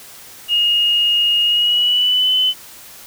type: tone with pitch glide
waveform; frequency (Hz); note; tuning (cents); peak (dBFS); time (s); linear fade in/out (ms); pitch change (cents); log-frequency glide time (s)
sine; 2858 to 3026; F7 to F#7; +39 to +38; -12; 0.48-2.54; 50; +99; 1.44-2.32
effects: white hiss -39 dBFS RMS until 3.06 s